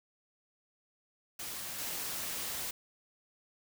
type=noise with level steps; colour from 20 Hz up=white; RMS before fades=-41 / -38 dBFS; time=1.39-2.71 s; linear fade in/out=5 ms; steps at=1.78 s; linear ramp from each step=20 ms; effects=none